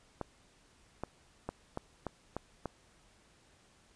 clicks, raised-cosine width 1 ms, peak -22 dBFS, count 7, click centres 0.213 / 1.036 / 1.49 / 1.774 / 2.067 / 2.366 / 2.657 s, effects pink hiss -65 dBFS RMS until 3.95 s + resampled to 22050 Hz

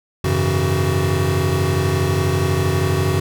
square tone cluster, 91.3 / 103.6 / 137 / 161.8 / 374.5 Hz, F#2 / G#2 / C#3 / E3 / F#4, -23 / -4 / -20 / -32 / +21 cents, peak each -21 / -27 / -22 / -26 / -23 dBFS, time 0.24-3.2 s, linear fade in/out 5 ms, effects none

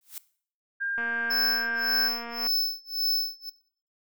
blue noise with exponential growth, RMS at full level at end -34 dBFS, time 0.01-0.18 s, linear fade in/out 2 ms, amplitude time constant 36 ms
sine tone with pitch glide, 1603 to 1582.8 Hz, G6 to G6, +38 to +16 cents, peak -27 dBFS, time 0.8-2.09 s, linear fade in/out 20 ms, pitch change -22 cents, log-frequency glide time 0.97-1.88 s
click train, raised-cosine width 0.5 ms, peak -24 dBFS, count 351, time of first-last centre 0.98-2.469 s, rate 235 Hz
square tone with tremolo, 5260 Hz, E8, 5 cents flat, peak -22 dBFS, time 1.3-3.5 s, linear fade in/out 10 ms, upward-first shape sine, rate 1.8 Hz, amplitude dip 100%
effects noise-tail reverb RT60 0.5 s tail -18 dB re dry

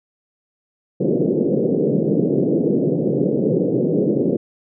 white band-pass noise, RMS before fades -18 dBFS, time 1-4.37 s, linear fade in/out 10 ms, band 140 to 490 Hz, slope 48 dB/octave, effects none

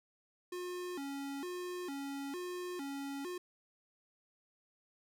square tone with vibrato, 315.8 Hz, D#4, 26 cents sharp, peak -40 dBFS, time 0.52-3.38 s, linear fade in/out 5 ms, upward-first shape square, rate 1.1 Hz, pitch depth 220 cents each way, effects none

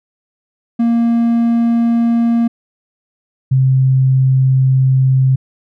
triangle / sine tone pair in turn, 233.1 / 131.68 Hz, A#3 / C3, 0 / +11 cents, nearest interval minor seventh, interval 989 cents, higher first, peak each -8 dBFS, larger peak neither, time 0.79-2.48 / 3.51-5.36 s, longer second, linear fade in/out 10 ms, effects none

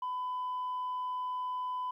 sine tone, 1003 Hz, B5, 26 cents sharp, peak -31 dBFS, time 0.02-1.91 s, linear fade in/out 5 ms, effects tanh soft clip ceiling -31 dBFS + 12-bit

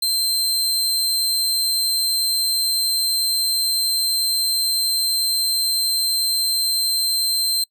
sawtooth tone, 4127 Hz, C8, 25 cents flat, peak -15 dBFS, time 0.02-7.64 s, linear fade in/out 5 ms, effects noise-tail reverb RT60 0.1 s tail -26 dB re dry

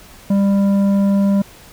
sine tone with tanh clipping, 198.5 Hz, G3, 22 cents sharp, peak -13 dBFS, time 0.3-1.42 s, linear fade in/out 5 ms, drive 9 dB, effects pink hiss -42 dBFS RMS until 1.72 s

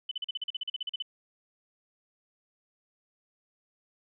sine tone bursts, 3005 Hz, F#7, 26 cents sharp, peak -30 dBFS, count 15, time 0.09-1.024 s, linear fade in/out 5 ms, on 24 ms, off 41 ms, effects none

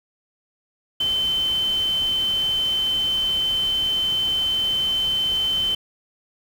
sine tone in noise, 3075 Hz, G7, 34 cents flat, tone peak -19 dBFS, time 1-5.75 s, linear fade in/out 5 ms, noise pink, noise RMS -37 dBFS, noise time 1-5.75 s, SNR +15 dB, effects none

